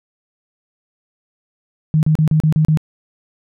sine tone bursts, 155.56 Hz, D#3, in tune, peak -10 dBFS, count 7, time 1.94-2.773 s, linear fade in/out 0 ms, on 89 ms, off 35 ms, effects none

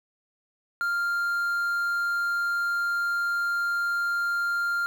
triangle tone with quantisation, 1396.9 Hz, F6, in tune, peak -22 dBFS, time 0.81-4.86 s, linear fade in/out 0 ms, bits 8, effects none

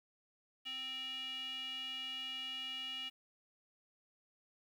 square tone with band-pass filter, 261.2 Hz, C4, 3 cents flat, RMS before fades -43 dBFS, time 0.65-3.1 s, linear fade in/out 20 ms, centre 2900 Hz, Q 9.8, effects 11-bit

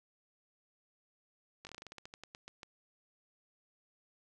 slowing click train, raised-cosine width 0.2 ms, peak -30 dBFS, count 16, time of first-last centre 1.65-2.632 s, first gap 19 ms, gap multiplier 1.16, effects none

